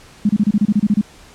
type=tone bursts; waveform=sine; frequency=207.7 Hz; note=G#3; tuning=in tune; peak=-10 dBFS; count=11; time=0.25-1.013 s; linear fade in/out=5 ms; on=43 ms; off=29 ms; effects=pink hiss -44 dBFS RMS until 1.34 s + low-pass 9000 Hz 12 dB/octave